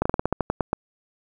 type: slowing click train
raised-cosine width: 1 ms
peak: -7 dBFS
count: 11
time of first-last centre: 0.02-0.731 s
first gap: 35 ms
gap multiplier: 1.15
effects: 8-bit

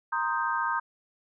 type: chord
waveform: sine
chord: C minor seventh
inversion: third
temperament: equal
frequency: 932.3 / 1046.5 / 1244.5 / 1568 Hz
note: Bb5 / C6 / Eb6 / G6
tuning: 0 / 0 / 0 / 0 cents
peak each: -30 / -33 / -31 / -31 dBFS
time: 0.12-0.8 s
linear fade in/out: 10 ms
effects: none

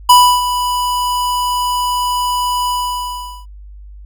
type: tone with ADSR envelope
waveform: square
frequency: 987.8 Hz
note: B5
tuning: in tune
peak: -3 dBFS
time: 0.09-3.46 s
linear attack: 8 ms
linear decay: 310 ms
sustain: -12 dB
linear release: 780 ms
effects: added 50 Hz sine -32 dBFS peak until 4.05 s

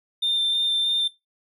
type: tone with vibrato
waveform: triangle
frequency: 3592 Hz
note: A7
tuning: 35 cents sharp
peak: -18 dBFS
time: 0.22-1.08 s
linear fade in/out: 10 ms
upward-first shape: square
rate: 3.2 Hz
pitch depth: 9 cents each way
effects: noise-tail reverb RT60 0.2 s tail -18 dB re dry + tanh soft clip ceiling -16 dBFS

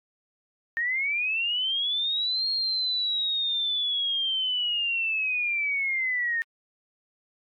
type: linear two-way sweep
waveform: sine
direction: up then down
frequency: 1821 to 4266 to 1821 Hz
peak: -24 dBFS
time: 0.77-6.42 s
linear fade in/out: 0 ms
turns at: 2.49 s
effects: AAC 64 kbps

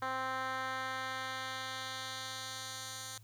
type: tone with band-pass filter sweep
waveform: 10% pulse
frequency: 261.4 Hz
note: C4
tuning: 1 cent flat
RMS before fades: -40 dBFS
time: 0.02-3.18 s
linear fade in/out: 2 ms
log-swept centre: 1200 to 7000 Hz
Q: 0.99
effects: added 109 Hz sine -55 dBFS peak until 3.23 s + white hiss -68 dBFS RMS until 3.23 s

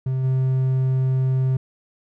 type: tone with level steps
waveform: triangle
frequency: 130.81 Hz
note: C3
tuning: in tune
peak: -18 / -15 dBFS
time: 0.06-1.57 s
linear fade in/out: 5 ms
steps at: 0.23 s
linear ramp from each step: 20 ms
effects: none

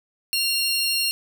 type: tone pair together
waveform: sawtooth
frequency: 2765 / 4278 Hz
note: F7 / C8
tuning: -18 / +38 cents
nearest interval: minor sixth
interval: 756 cents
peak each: -21 / -20 dBFS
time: 0.33-1.11 s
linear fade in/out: 0 ms
effects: none

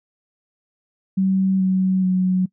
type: tone with pitch steps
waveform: sine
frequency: 190.7 / 187.75 / 184.84 Hz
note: G3 / F#3 / F#3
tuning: -47 / +26 / -1 cents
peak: -15 dBFS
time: 1.17-2.46 s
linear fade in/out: 10 ms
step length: 430 ms
effects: noise-tail reverb RT60 0.1 s tail -23 dB re dry

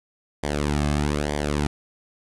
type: tone with flanger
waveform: sawtooth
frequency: 73.42 Hz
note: D2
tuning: in tune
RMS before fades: -24 dBFS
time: 0.43-1.67 s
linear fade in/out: 5 ms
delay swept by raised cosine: 0.74 to 2.14 ms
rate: 1.1 Hz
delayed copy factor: -0.8
effects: resampled to 24000 Hz + 8-bit

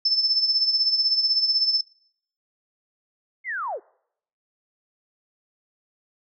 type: tone with tremolo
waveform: sine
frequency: 5274 Hz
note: E8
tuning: in tune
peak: -16 dBFS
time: 0.05-1.81 s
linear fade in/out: 5 ms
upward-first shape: sine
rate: 16 Hz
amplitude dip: 65%
type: linear sweep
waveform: sine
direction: down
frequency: 2184 to 329.6 Hz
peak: -26 dBFS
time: 3.44-3.8 s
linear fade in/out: 50 ms
effects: noise-tail reverb RT60 0.7 s tail -24 dB re dry

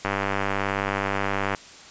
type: click train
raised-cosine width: 0.5 ms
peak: -9 dBFS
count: 149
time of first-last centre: 0.05-1.548 s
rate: 98.8 Hz
effects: white hiss -45 dBFS RMS until 1.9 s + resampled to 16000 Hz

